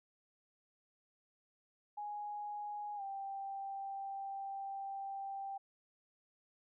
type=tone with pitch glide; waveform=sine; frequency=830 to 785.7 Hz; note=G#5 to G5; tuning=-1 to +4 cents; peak=-40 dBFS; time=1.97-5.58 s; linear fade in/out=10 ms; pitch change=-95 cents; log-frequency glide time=2.96-3.02 s; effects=none